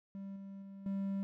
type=tone with level steps; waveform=triangle; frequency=196 Hz; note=G3; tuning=in tune; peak=-40 / -43 / -45 / -32 dBFS; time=0.15-1.23 s; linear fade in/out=0 ms; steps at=0.36 / 0.62 / 0.86 s; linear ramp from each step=2 ms; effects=none